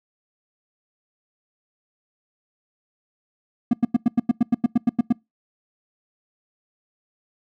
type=tone bursts; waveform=triangle; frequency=237.4 Hz; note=A#3; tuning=32 cents sharp; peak=-11 dBFS; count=13; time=3.71-5.126 s; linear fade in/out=5 ms; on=24 ms; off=92 ms; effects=noise-tail reverb RT60 0.2 s tail -24 dB re dry